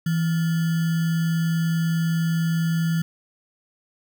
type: tone with sample-and-hold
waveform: sine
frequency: 164.81 Hz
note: E3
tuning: in tune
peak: -19 dBFS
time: 0.06-3.02 s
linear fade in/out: 5 ms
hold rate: 1575 Hz
effects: none